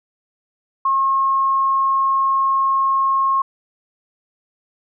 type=tone; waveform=sine; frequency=1080 Hz; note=C#6; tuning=45 cents flat; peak=-14 dBFS; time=0.85-3.42 s; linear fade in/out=5 ms; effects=none